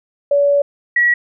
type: tone pair in turn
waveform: sine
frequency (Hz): 570 / 1923.3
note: C#5 / B6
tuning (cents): +48 / -46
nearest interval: octave + major sixth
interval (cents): 2106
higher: second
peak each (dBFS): -10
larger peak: neither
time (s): 0.31-0.62 / 0.96-1.14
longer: first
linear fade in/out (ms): 5
effects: none